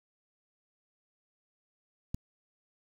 click, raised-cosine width 5 ms, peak -21 dBFS, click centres 2.145 s, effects 8-bit

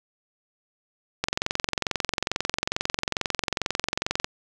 click train, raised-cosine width 0.2 ms, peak -6 dBFS, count 68, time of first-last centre 1.24-4.244 s, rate 22.3 Hz, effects none

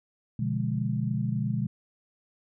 sine chord, B diminished seventh, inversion none, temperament equal, 123.47 / 146.83 / 174.61 / 207.7 Hz, B2 / D3 / F3 / Ab3, 0 / 0 / 0 / 0 cents, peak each -29 / -32 / -34 / -31 dBFS, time 0.39-1.67 s, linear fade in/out 5 ms, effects none

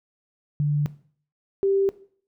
sine tone pair in turn, 146.83 / 392 Hz, D3 / G4, 0 / 0 cents, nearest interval octave + perfect fourth, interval 1700 cents, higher second, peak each -19 / -18 dBFS, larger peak second, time 0.6-0.86 / 1.63-1.89 s, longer neither, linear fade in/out 0 ms, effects noise-tail reverb RT60 0.5 s tail -17 dB re dry

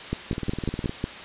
two click trains, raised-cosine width 3 ms, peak -16 / -12 dBFS, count 12 / 6, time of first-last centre 0.33-0.894 / 0.13-1.041 s, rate 19.5 / 5.49 Hz, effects white hiss -38 dBFS RMS until 1.24 s + resampled to 8000 Hz

